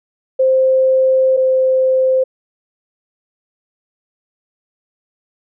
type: tone pair in turn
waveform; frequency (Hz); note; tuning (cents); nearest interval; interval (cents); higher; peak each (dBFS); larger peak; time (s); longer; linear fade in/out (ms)
sine; 523.3 / 520.7; C5 / C5; 0 / -8; unison; 8; first; -9 / -10; first; 0.39-1.37 / 1.37-2.24; first; 10
effects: none